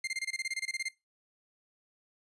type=tone bursts; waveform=sawtooth; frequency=2103 Hz; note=C7; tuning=8 cents sharp; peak=-28 dBFS; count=15; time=0.04-0.886 s; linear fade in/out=5 ms; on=34 ms; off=24 ms; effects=noise-tail reverb RT60 0.2 s tail -19 dB re dry + resampled to 24000 Hz